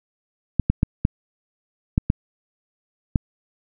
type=clicks; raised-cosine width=5 ms; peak=-4 dBFS; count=7; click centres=0.597 / 0.7 / 0.831 / 1.051 / 1.979 / 2.101 / 3.158 s; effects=none